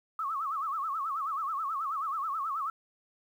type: tone with vibrato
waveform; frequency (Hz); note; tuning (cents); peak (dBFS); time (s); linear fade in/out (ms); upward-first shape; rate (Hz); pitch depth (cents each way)
sine; 1200; D6; +37; -30; 0.19-2.7; 2; sine; 9.3; 180
effects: 10-bit